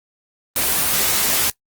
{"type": "noise with comb filter", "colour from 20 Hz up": "white", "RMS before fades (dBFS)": -18, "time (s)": [0.56, 1.5], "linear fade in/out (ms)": 2, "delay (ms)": 15, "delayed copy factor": 0.5, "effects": ["noise-tail reverb RT60 0.1 s tail -21 dB re dry", "Opus 24 kbps"]}